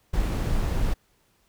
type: noise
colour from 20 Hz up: brown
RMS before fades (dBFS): -24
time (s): 0.13-0.94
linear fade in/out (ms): 10
effects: pink hiss -66 dBFS RMS until 1.48 s